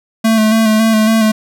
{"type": "tone with vibrato", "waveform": "square", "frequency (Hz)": 220, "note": "A3", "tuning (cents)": 0, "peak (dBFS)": -9, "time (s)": [0.24, 1.32], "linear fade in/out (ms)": 10, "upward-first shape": "square", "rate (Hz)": 3.6, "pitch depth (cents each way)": 26, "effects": []}